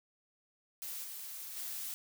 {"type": "noise with level steps", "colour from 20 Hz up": "blue", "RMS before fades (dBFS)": [-42, -45, -41], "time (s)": [0.82, 1.94], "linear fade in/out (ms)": 0, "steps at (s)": [1.03, 1.56], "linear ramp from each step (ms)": 10, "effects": []}